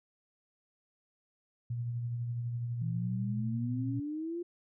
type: tone with tremolo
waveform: sine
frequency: 119.2 Hz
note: A#2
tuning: 39 cents sharp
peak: -31 dBFS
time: 1.7-4 s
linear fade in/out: 5 ms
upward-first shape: triangle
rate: 12 Hz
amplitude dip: 35%
type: exponential sweep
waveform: sine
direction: up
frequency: 159.6 to 352.4 Hz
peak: -34 dBFS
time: 2.81-4.43 s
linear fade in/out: 10 ms
effects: none